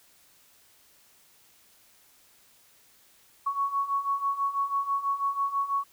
sine beating tone pair, 1108.7 / 1114.8 Hz, C#6 / C#6, 0 / +9 cents, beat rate 6.1 Hz, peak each -31 / -27 dBFS, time 3.46-5.84 s, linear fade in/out 10 ms, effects white hiss -60 dBFS RMS until 5.92 s

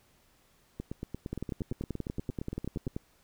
two click trains, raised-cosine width 3 ms, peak -21 / -23 dBFS, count 18 / 19, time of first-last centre 1.33-2.965 / 0.8-2.876 s, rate 10.4 / 8.67 Hz, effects pink hiss -66 dBFS RMS until 3.23 s

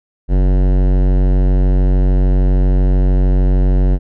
sine tone with hard clipping, 46.53 Hz, F#1, 10 cents sharp, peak -11 dBFS, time 0.28-3.99 s, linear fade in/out 50 ms, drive 18 dB, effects none

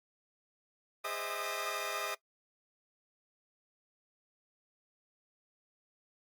15% pulse tone cluster, 410.4 / 518 / 614 / 651 / 1217 Hz, G#4 / C5 / D#5 / E5 / D#6, -21 / -17 / -23 / -22 / -39 cents, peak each -38 / -38 / -37 / -34 / -34 dBFS, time 1.04-2.15 s, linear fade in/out 10 ms, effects noise-tail reverb RT60 0.1 s tail -19 dB re dry + Opus 48 kbps

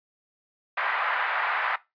white band-pass noise, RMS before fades -27 dBFS, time 0.77-1.76 s, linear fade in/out 5 ms, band 780 to 1900 Hz, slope 24 dB/octave, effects noise-tail reverb RT60 0.2 s tail -17 dB re dry + resampled to 11025 Hz

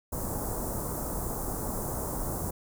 pink band-stop noise, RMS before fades -33 dBFS, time 0.12-2.51 s, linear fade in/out 10 ms, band 1100 to 7700 Hz, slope 24 dB/octave, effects none

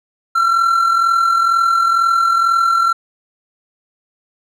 triangle tone with amplitude modulation, 1357 Hz, E6, 50 cents sharp, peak -7 dBFS, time 0.35-2.93 s, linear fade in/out 10 ms, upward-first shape sine, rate 42.1 Hz, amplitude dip 50%, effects none

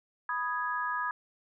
sine chord, G# minor, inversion first, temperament equal, 987.8 / 1244.5 / 1661.2 Hz, B5 / D#6 / G#6, 0 / 0 / 0 cents, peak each -34 dBFS, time 0.29-1.11 s, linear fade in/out 2 ms, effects none

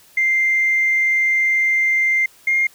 sine tone pair in turn, 2093 / 2123 Hz, C7 / C7, 0 / +25 cents, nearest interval unison, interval 25 cents, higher second, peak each -13 dBFS, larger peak neither, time 0.17-2.26 / 2.47-2.67 s, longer first, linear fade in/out 5 ms, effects tanh soft clip ceiling -9 dBFS + white hiss -50 dBFS RMS until 2.74 s

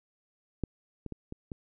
clicks, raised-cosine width 3 ms, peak -17 / -25 / -25 / -26 / -25 dBFS, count 5, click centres 0.637 / 1.063 / 1.123 / 1.324 / 1.518 s, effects none

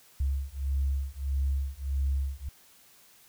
sine beating tone pair, 67.8 / 69.4 Hz, C#2 / C#2, -38 / +3 cents, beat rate 1.6 Hz, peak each -29 dBFS, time 0.2-2.49 s, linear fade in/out 5 ms, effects tanh soft clip ceiling -20 dBFS + white hiss -58 dBFS RMS until 3.28 s

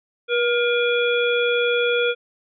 harmonic tone with a mistuned harmonic, 481.6 Hz, B4, 44 cents flat, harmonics 1 / 3 / 5 / 7, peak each -19 / -24 / -26 / -27 dBFS, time 0.28-2.15 s, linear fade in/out 50 ms, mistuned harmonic 3, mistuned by -38 cents, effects none

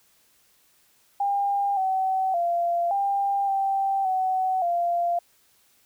sine tone with pitch steps, 802 / 760 / 689 / 796 / 782 / 751 / 692 Hz, G5 / F#5 / F5 / G5 / G5 / F#5 / F5, +39 / +46 / -24 / +26 / -4 / +26 / -16 cents, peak -21 dBFS, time 1.2-5.19 s, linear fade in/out 5 ms, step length 570 ms, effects white hiss -62 dBFS RMS until 5.85 s

